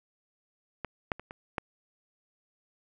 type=clicks; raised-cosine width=0.5 ms; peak=-19 / -13 / -28 / -26 / -15 dBFS; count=5; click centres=0.847 / 1.118 / 1.196 / 1.309 / 1.582 s; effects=none